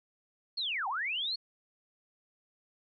sine linear two-way sweep, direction down then up, 4417 to 740 to 4417 Hz, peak -31 dBFS, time 0.57-1.36 s, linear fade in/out 10 ms, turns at 0.88 s, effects none

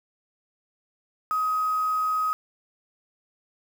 sine tone with quantisation, 1262 Hz, D#6, 24 cents sharp, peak -22 dBFS, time 1.31-2.33 s, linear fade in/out 0 ms, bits 7, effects none

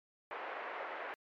pink band-pass noise, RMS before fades -43 dBFS, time 0.31-1.14 s, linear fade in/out 0 ms, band 480 to 2200 Hz, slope 24 dB/octave, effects MP3 96 kbps

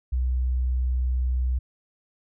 sine tone, 62.9 Hz, B1, 32 cents sharp, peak -21 dBFS, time 0.12-1.59 s, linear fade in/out 10 ms, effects none

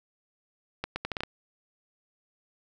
accelerating click train, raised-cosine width 0.3 ms, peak -15 dBFS, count 7, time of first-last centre 0.84-1.235 s, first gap 120 ms, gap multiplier 0.75, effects none

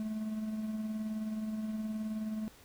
triangle tone with tremolo, 216.6 Hz, A3, 27 cents flat, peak -30 dBFS, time 0-2.48 s, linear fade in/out 0 ms, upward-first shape triangle, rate 19 Hz, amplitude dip 45%, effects pink hiss -58 dBFS RMS until 2.64 s

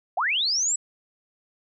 sine linear sweep, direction up, 622.3 to 7902 Hz, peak -21 dBFS, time 0.17-0.76 s, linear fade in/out 5 ms, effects none

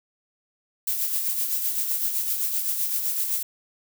violet noise with tremolo, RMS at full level -24 dBFS, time 0.87-3.43 s, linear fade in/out 5 ms, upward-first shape sine, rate 7.8 Hz, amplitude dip 45%, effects none

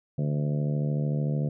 harmonic tone, 73.42 Hz, D2, in tune, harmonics 2 / 3 / 4 / 5 / 6 / 7 / 8 / 9, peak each -25 / -33 / -40 / -42 / -42 / -39 / -47 / -45 dBFS, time 0.18-1.49 s, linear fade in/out 5 ms, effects none

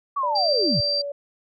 sine linear sweep, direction down, 1158 to 89.6 Hz, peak -21 dBFS, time 0.16-0.81 s, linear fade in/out 10 ms
sine tone with pitch glide, 587.3 to 570.3 Hz, D5 to C#5, 0 to +49 cents, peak -27 dBFS, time 0.23-1.12 s, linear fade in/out 5 ms, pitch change -51 cents, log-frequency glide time 0.61-0.99 s
sine tone, 4699 Hz, D8, in tune, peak -21 dBFS, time 0.35-1.02 s, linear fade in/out 10 ms
effects none

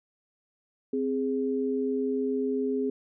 sine tone pair together, 261.4 / 414.2 Hz, C4 / G#4, -1 / -5 cents, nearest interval minor sixth, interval 796 cents, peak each -28 dBFS, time 0.93-2.9 s, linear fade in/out 5 ms, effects none

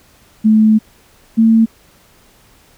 sine tone pair in turn, 217.1 / 224.8 Hz, A3 / A3, -23 / +37 cents, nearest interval minor second, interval 60 cents, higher second, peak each -6 dBFS, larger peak neither, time 0.44-0.79 / 1.37-1.66 s, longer first, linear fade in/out 20 ms, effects pink hiss -49 dBFS RMS until 2.77 s

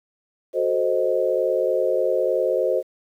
sine chord, F# diminished seventh, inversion none, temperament equal, 370 / 440 / 523.3 / 622.3 Hz, F#4 / A4 / C5 / Eb5, 0 / 0 / 0 / 0 cents, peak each -25 / -26 / -21 / -25 dBFS, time 0.53-2.83 s, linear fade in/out 50 ms, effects 9-bit

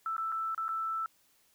sine tone with dropouts, 1323 Hz, E6, 6 cents sharp, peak -31 dBFS, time 0.06-1.06 s, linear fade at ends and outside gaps 1 ms, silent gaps 0.166-0.18 / 0.319-0.323 / 0.547-0.578 / 0.682-0.69 s, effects white hiss -68 dBFS RMS until 1.54 s

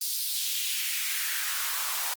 white noise with high-pass filter sweep, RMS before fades -30 dBFS, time 0.01-2.14 s, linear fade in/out 5 ms, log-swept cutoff 4900 to 850 Hz, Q 2, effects Opus 32 kbps

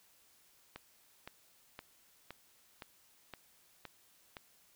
click train, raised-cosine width 0.3 ms, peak -29 dBFS, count 8, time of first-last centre 0.76-4.368 s, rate 1.94 Hz, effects white hiss -67 dBFS RMS until 4.75 s

